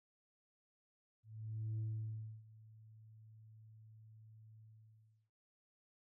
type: tone with ADSR envelope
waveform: sine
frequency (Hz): 109.6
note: A2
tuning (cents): -6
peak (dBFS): -35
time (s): 1.23-5.31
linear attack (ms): 560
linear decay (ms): 640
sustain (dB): -22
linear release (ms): 700
effects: noise-tail reverb RT60 0.4 s tail -21 dB re dry + tanh soft clip ceiling -36 dBFS